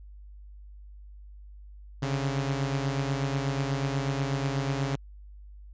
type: beating tone pair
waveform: sawtooth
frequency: 135.9 / 144.1 Hz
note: C#3 / D3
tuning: -34 / -33 cents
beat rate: 8.2 Hz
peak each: -24 / -29 dBFS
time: 2.02-4.96 s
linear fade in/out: 10 ms
effects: added 50 Hz sine -44 dBFS peak until 5.73 s + resampled to 16000 Hz